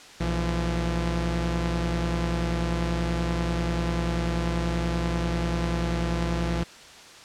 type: tone pair together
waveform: sawtooth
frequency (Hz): 60 / 169.71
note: B1 / F3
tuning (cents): -49 / -49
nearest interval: octave + tritone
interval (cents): 1800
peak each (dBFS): -23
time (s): 0.2-6.64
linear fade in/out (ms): 10
effects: white hiss -46 dBFS RMS until 7.24 s + low-pass 6000 Hz 12 dB/octave